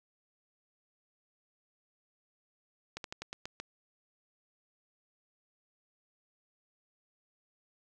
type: slowing click train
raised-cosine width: 0.2 ms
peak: -22 dBFS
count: 7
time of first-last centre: 2.97-3.6 s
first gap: 72 ms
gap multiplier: 1.15
effects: none